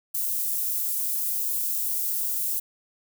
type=high-pass noise; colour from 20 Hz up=white; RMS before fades=-27 dBFS; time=0.14-2.6 s; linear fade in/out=10 ms; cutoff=12000 Hz; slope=12 dB/octave; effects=none